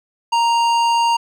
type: tone with hard clipping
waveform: sine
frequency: 932.3 Hz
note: A#5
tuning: in tune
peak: -15 dBFS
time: 0.32-1.17 s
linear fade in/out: 10 ms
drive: 13 dB
effects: none